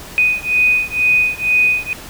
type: beating tone pair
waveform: sine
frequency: 2489 / 2491.1 Hz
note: D#7 / D#7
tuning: 0 / +1 cents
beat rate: 2.1 Hz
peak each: -15 dBFS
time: 0.18-1.93 s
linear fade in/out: 0 ms
effects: pink hiss -34 dBFS RMS until 2.09 s